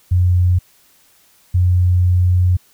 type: tone pair in turn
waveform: sine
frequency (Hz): 89.7 / 90.06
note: F2 / F#2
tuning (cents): +47 / -46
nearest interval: unison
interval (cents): 7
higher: second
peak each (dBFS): -10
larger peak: neither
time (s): 0.11-0.59 / 1.54-2.57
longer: second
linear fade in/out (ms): 10
effects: white hiss -53 dBFS RMS until 2.73 s